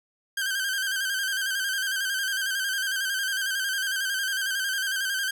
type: tone with vibrato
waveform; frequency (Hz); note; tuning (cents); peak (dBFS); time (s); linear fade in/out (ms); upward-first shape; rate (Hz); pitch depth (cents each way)
sawtooth; 1568; G6; 0; -22; 0.37-5.31; 5; square; 11; 45
effects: none